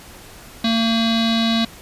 square tone with low-pass filter, 227.4 Hz, A#3, 43 cents flat, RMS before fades -18 dBFS, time 0.64-1.65 s, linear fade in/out 5 ms, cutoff 4000 Hz, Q 8.5, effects pink hiss -41 dBFS RMS until 1.81 s + resampled to 32000 Hz

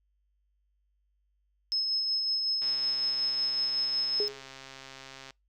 sine tone with tremolo, 5180 Hz, E8, 31 cents flat, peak -25 dBFS, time 1.72-4.28 s, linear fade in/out 0 ms, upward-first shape sine, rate 5.4 Hz, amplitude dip 30%
click train, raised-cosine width 0.2 ms, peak -28 dBFS, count 361, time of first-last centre 2.62-5.307 s, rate 134 Hz
sine tone with exponential decay, 415.3 Hz, G#4, in tune, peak -26 dBFS, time 4.2-4.48 s, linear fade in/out 1 ms, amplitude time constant 60 ms
effects noise-tail reverb RT60 0.2 s tail -26 dB re dry + added 50 Hz sine -70 dBFS peak until 5.48 s

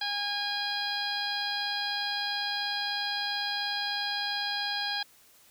harmonic tone, 817 Hz, G#5, 29 cents flat, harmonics 1 / 2 / 3 / 4 / 5 / 6, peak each -36 / -35 / -42 / -36 / -35 / -37 dBFS, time 0.01-5.03 s, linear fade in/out 5 ms, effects white hiss -59 dBFS RMS until 5.5 s

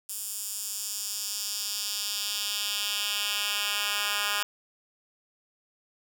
10% pulse tone with high-pass filter sweep, 205.3 Hz, G#3, 20 cents flat, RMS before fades -31 dBFS, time 0.09-4.43 s, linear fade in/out 2 ms, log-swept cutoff 8700 to 1800 Hz, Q 1.4, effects none

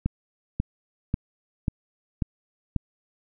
click train, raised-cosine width 5 ms, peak -11 dBFS, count 6, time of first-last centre 0.06-2.763 s, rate 1.85 Hz, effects none

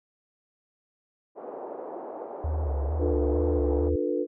pink band-pass noise, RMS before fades -38 dBFS, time 1.35-3.91 s, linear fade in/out 50 ms, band 370 to 790 Hz, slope 24 dB/octave
sine tone with vibrato, 74 Hz, D2, 14 cents sharp, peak -25 dBFS, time 2.44-3.96 s, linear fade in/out 5 ms, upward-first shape square, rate 2.2 Hz, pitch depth 78 cents each way
sine chord, B half-diminished seventh, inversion first, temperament just, 296.3 / 355.6 / 444.5 / 493.9 Hz, D4 / F4 / A4 / B4, +15 / +31 / +18 / 0 cents, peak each -30 dBFS, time 2.98-4.27 s, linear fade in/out 50 ms
effects none

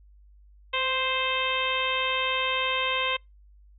harmonic tone with a mistuned harmonic, 523.3 Hz, C5, in tune, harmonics 1 / 2 / 3 / 4 / 5 / 6 / 7, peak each -33 / -30 / -36 / -32 / -30 / -31 / -35 dBFS, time 0.73-3.17 s, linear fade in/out 10 ms, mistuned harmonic 1, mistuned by -21 cents, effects noise-tail reverb RT60 0.2 s tail -26 dB re dry + added 50 Hz sine -51 dBFS peak until 3.78 s

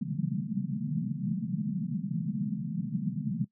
white band-pass noise, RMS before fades -32 dBFS, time 0.01-3.45 s, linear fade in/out 10 ms, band 130 to 230 Hz, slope 96 dB/octave, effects noise-tail reverb RT60 0.1 s tail -18 dB re dry

